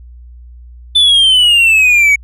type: exponential sweep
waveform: triangle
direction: down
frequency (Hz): 3528 to 2234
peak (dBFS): -4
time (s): 0.95-2.16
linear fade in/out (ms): 10
effects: added 60 Hz sine -32 dBFS peak until 2.23 s + resampled to 32000 Hz